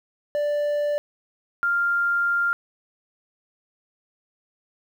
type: tone pair in turn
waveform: triangle / sine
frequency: 587 / 1396.1 Hz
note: D5 / F6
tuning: -1 / -1 cents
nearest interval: octave + minor third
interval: 1500 cents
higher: second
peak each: -19 dBFS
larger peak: neither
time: 0.35-0.98 / 1.63-2.53 s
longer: second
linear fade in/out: 0 ms
effects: 9-bit